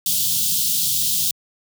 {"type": "band-stop noise", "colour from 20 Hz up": "white", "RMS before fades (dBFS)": -20, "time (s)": [0.06, 1.31], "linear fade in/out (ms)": 2, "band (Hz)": [210, 3100], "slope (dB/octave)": 48, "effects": ["high-pass 100 Hz 12 dB/octave"]}